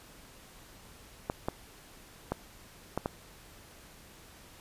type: clicks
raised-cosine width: 1 ms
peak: -16 dBFS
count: 5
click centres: 1.299 / 1.485 / 2.32 / 2.976 / 3.059 s
effects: pink hiss -54 dBFS RMS until 4.6 s + resampled to 32000 Hz